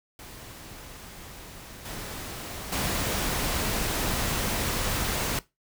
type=noise with level steps; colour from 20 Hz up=pink; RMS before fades=-44 / -37 / -28 dBFS; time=0.19-5.39 s; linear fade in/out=2 ms; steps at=1.85 / 2.72 s; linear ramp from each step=5 ms; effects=noise-tail reverb RT60 0.2 s tail -18 dB re dry